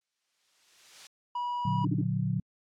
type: noise with exponential growth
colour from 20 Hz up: blue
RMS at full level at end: -39 dBFS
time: 0.01-1.07 s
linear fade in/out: 2 ms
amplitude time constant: 230 ms
type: tone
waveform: triangle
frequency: 972 Hz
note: B5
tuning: 28 cents flat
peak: -28 dBFS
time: 1.35-1.85 s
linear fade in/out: 5 ms
type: chord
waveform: sine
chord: Bb augmented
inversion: none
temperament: just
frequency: 116.54 / 145.68 / 182.1 Hz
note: Bb2 / D3 / F#3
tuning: 0 / -14 / -27 cents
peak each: -31 dBFS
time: 1.65-2.4 s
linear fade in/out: 5 ms
type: tone bursts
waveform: sine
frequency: 294.6 Hz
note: D4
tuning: 6 cents sharp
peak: -28 dBFS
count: 3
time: 1.84-2.015 s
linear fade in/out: 5 ms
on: 33 ms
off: 38 ms
effects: low-pass 5000 Hz 12 dB/octave + AAC 64 kbps